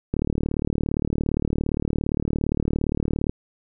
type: click train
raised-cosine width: 3 ms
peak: -10 dBFS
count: 119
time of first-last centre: 0.14-3.295 s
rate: 37.4 Hz
effects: none